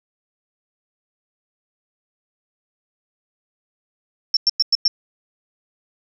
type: tone bursts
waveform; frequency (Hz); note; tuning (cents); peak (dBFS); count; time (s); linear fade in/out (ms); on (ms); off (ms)
sine; 5400; E8; +41; -12; 5; 4.34-4.88; 2; 28; 100
effects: none

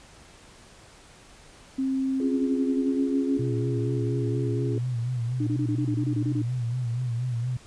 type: tone with pitch glide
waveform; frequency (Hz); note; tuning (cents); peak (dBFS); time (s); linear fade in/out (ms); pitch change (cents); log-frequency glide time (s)
sine; 265.9 to 271; C4 to C#4; +28 to -39; -23; 1.78-3.38; 10; +33; 2.79-3.04
type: chord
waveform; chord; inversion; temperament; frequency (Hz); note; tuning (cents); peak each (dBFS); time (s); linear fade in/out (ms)
sine; Db major; none; equal with one note detuned; 277.2 / 347.4 / 415.3; Db4 / F4 / Ab4; 0 / -9 / 0; -32; 2.2-4.78; 2
type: tone with vibrato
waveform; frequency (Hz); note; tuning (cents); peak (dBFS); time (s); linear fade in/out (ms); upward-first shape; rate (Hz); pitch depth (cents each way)
sine; 121.4; B2; -29; -25; 3.39-7.57; 5; sine; 4.2; 82
type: tone bursts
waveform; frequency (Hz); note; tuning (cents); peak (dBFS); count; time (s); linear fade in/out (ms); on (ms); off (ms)
sine; 299.3; D4; +33; -25; 11; 5.4-6.42; 5; 70; 25
effects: pink hiss -51 dBFS RMS until 7.66 s + resampled to 22050 Hz

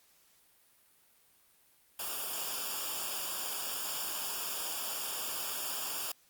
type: noise with comb filter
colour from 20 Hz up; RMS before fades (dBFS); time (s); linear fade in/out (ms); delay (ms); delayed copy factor
white; -37; 1.99-6.12; 5; 0.49; -0.75
effects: white hiss -66 dBFS RMS until 6.29 s + Opus 48 kbps

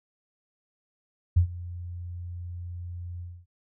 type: tone with ADSR envelope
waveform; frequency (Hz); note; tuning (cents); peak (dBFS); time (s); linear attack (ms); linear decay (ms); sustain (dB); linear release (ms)
sine; 87.7; F2; +8; -14; 1.36-3.46; 12; 95; -20; 260
effects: none

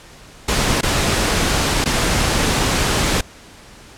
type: noise with dropouts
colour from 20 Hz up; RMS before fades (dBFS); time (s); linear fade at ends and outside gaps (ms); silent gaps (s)
pink; -17; 0.48-3.21; 5; 0.811-0.83 / 1.843-1.857
effects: pink hiss -42 dBFS RMS until 3.97 s + low-pass 9000 Hz 12 dB/octave

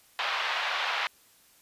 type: band-pass noise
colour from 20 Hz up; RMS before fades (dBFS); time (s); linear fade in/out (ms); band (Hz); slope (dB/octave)
pink; -30; 0.19-1.07; 0; 780 to 3800; 24
effects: white hiss -60 dBFS RMS until 1.61 s + resampled to 32000 Hz

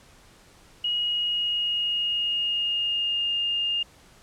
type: tone with pitch glide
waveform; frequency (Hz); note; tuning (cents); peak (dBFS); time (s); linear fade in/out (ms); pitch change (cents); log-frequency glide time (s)
sine; 2893 to 2822; F#7 to F7; -40 to +17; -23; 0.84-3.83; 5; -43; 0.94-3.36
effects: pink hiss -54 dBFS RMS until 4.22 s + low-pass 10000 Hz 12 dB/octave

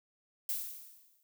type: noise with exponential decay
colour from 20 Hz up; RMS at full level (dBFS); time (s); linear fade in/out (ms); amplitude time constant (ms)
violet; -33; 0.49-1.23; 1; 160
effects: none

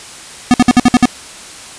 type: tone bursts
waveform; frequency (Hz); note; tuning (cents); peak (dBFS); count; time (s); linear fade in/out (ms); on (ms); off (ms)
square; 246.9; B3; 0; -4; 7; 0.51-1.055; 0; 29; 57
effects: white hiss -32 dBFS RMS until 1.78 s + resampled to 22050 Hz

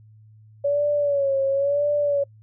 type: tone with vibrato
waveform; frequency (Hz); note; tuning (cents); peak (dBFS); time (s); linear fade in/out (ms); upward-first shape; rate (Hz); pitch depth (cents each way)
sine; 564; C#5; +30; -18; 0.64-2.24; 10; sine; 0.97; 67
effects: noise-tail reverb RT60 0.1 s tail -26 dB re dry + added 108 Hz sine -47 dBFS peak until 2.42 s

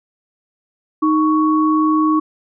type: tone pair together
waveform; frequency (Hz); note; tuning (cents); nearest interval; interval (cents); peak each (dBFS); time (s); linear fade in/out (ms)
sine; 311.1 / 1114.4; D#4 / C#6; 0 / +9; octave + minor seventh; 2209; -13 / -17; 1.02-2.2; 10
effects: none

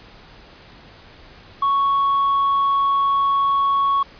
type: tone with hard clipping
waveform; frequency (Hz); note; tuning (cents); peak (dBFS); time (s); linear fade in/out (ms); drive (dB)
triangle; 1110; C#6; +2; -16; 1.62-4.03; 5; 5
effects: pink hiss -45 dBFS RMS until 4.19 s + resampled to 11025 Hz

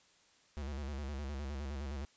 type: tone with vibrato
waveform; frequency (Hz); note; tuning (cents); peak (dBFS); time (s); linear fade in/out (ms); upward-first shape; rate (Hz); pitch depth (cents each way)
square; 70.4; C#2; +27; -39; 0.57-2.05; 0; square; 9.7; 83
effects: white hiss -67 dBFS RMS until 2.16 s + resampled to 16000 Hz

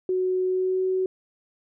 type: tone with pitch glide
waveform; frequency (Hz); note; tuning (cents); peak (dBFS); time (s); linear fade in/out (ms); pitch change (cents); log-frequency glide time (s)
sine; 370 to 374.3; F#4 to F#4; 0 to +20; -21; 0.09-1.06; 2; +20; 0.45-0.83
effects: none

